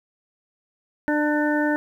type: harmonic tone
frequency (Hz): 298.3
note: D4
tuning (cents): +27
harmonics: 1 / 2 / 3 / 5 / 6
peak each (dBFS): -21 / -26 / -29 / -28 / -29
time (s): 1.08-1.76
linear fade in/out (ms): 0
effects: 9-bit